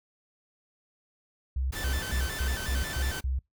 sine tone bursts, 65.41 Hz, C2, in tune, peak -26 dBFS, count 7, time 1.56-3.39 s, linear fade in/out 5 ms, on 150 ms, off 130 ms
pink noise, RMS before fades -37 dBFS, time 1.72-3.21 s, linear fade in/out 10 ms
sawtooth tone with vibrato, 1643 Hz, G#6, 19 cents flat, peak -33 dBFS, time 1.75-3.2 s, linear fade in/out 10 ms, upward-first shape square, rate 5.5 Hz, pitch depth 120 cents each way
effects noise-tail reverb RT60 0.2 s tail -26 dB re dry

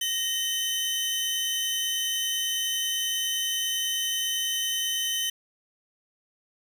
sawtooth tone pair together, 1864.7 / 3051 Hz, A#6 / G7, 0 / -48 cents, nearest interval major sixth, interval 852 cents, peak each -32 / -23 dBFS, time 0.01-5.3 s, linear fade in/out 5 ms, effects none

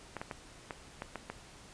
clicks, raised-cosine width 0.5 ms, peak -23 dBFS, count 7, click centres 0.167 / 0.215 / 0.312 / 0.708 / 1.021 / 1.157 / 1.3 s, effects pink hiss -54 dBFS RMS until 1.73 s + resampled to 22050 Hz

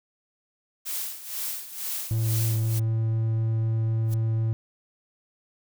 blue noise with tremolo, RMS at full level -30 dBFS, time 0.85-2.8 s, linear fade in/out 20 ms, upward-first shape sine, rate 2.1 Hz, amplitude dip 75%
triangle tone, 112 Hz, A2, 31 cents sharp, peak -20 dBFS, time 2.11-4.53 s, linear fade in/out 0 ms
blue noise with exponential growth, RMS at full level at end -37 dBFS, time 4.04-4.14 s, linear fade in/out 2 ms, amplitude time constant 20 ms
effects none

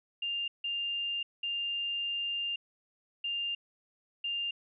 sine tone bursts at uneven times, 2800 Hz, F7, 4 cents sharp, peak -31 dBFS, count 5, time 0.22-0.48 / 0.64-1.23 / 1.43-2.56 / 3.24-3.55 / 4.24-4.51 s, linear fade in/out 5 ms, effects none

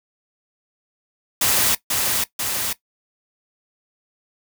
white noise with echo, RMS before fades -18 dBFS, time 1.41-1.75 s, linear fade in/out 5 ms, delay 490 ms, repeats 2, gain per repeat -3 dB, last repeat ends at 2.73 s, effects noise-tail reverb RT60 0.1 s tail -17 dB re dry

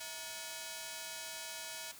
5% pulse ring-modulated tone, 794 Hz, G5, 22 cents sharp, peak -28 dBFS, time 0-1.92 s, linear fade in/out 10 ms, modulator 149 Hz, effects white hiss -54 dBFS RMS until 1.99 s

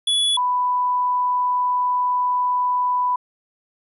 square / sine tone pair in turn, 3408 / 992.4 Hz, G#7 / B5, +44 / +8 cents, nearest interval octave + major sixth, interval 2136 cents, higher first, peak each -17 dBFS, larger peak neither, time 0.07-0.37 / 0.37-3.16 s, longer second, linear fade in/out 5 ms, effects resampled to 32000 Hz

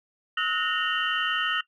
sine tone cluster, 1283 / 1454 / 1843 / 2788 / 3040 Hz, E6 / F#6 / A#6 / F7 / F#7, -47 / -31 / -20 / -4 / +46 cents, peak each -30 dBFS, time 0.37-1.61 s, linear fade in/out 5 ms, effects noise-tail reverb RT60 0.1 s tail -19 dB re dry + tanh soft clip ceiling -12 dBFS

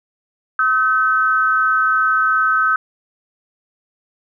sine tone pair together, 1283.2 / 1526 Hz, E6 / G6, -47 / -47 cents, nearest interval minor third, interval 300 cents, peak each -15 / -16 dBFS, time 0.59-2.76 s, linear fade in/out 2 ms, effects none

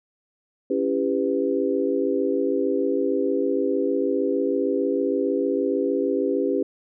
sine chord, C# half-diminished seventh, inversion none, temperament just, 277.2 / 332.6 / 399.1 / 498.9 Hz, C#4 / E4 / G4 / B4, 0 / +16 / +31 / +17 cents, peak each -25 / -28 / -24 / -26 dBFS, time 0.7-6.63 s, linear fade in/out 5 ms, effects none

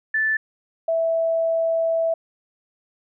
sine tone pair in turn, 1755 / 657.4 Hz, A6 / E5, -5 / -5 cents, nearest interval octave + perfect fourth, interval 1700 cents, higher first, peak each -18 dBFS, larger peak neither, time 0.14-0.37 / 0.88-2.14 s, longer second, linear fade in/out 5 ms, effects none

